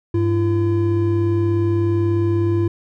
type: tone pair together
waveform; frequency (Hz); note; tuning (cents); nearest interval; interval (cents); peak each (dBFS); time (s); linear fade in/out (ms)
triangle; 100.9 / 339.4; G#2 / F4; -49 / -49; octave + major sixth; 2100; -16; 0.14-2.68; 5
effects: none